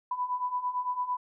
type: beating tone pair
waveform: sine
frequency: 987.8 / 996.7 Hz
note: B5 / B5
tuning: 0 / +16 cents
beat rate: 8.9 Hz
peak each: -34 / -30 dBFS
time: 0.11-1.17 s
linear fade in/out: 5 ms
effects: none